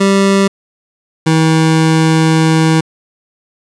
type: tone pair in turn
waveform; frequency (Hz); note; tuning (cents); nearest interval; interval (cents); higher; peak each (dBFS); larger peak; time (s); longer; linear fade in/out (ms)
25% pulse; 196.2 / 160.03; G3 / D#3; +2 / +49; major third; 353; first; -4; neither; 0-0.48 / 1.26-2.81; second; 10
effects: resampled to 22050 Hz + 7-bit